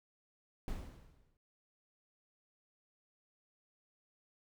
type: noise with exponential decay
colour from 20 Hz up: brown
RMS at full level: -38 dBFS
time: 0.68-1.37 s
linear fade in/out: 1 ms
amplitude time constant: 150 ms
effects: none